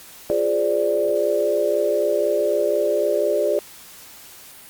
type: chord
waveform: sine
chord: D half-diminished seventh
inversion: first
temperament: equal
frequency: 349.2 / 415.3 / 523.3 / 587.3 Hz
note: F4 / Ab4 / C5 / D5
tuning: 0 / 0 / 0 / 0 cents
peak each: -26 / -22 / -26 / -20 dBFS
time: 0.3-3.59 s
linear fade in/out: 0 ms
effects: white hiss -43 dBFS RMS until 4.69 s + Opus 48 kbps